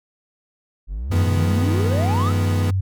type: exponential sweep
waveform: triangle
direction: up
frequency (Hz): 42.22 to 1400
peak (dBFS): -22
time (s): 0.87-2.33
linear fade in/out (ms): 50
type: tone with pitch glide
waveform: sine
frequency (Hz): 92.3 to 95.28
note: F#2 to G2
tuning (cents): -4 to -49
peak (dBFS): -17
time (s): 1.1-2.81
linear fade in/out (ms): 10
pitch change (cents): +55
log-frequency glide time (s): 1.42-1.64
type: chord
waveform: 30% pulse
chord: F half-diminished seventh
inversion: third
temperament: equal with one note detuned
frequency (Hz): 155.56 / 174.61 / 212.4 / 246.9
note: Eb3 / F3 / Ab3 / Cb4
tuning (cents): 0 / 0 / +39 / 0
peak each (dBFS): -26 / -29 / -28 / -24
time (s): 1.11-2.71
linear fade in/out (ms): 10
effects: none